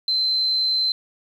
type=tone; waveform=sine; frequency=4085 Hz; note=C8; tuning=42 cents flat; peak=-18 dBFS; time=0.08-0.92 s; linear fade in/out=2 ms; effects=8-bit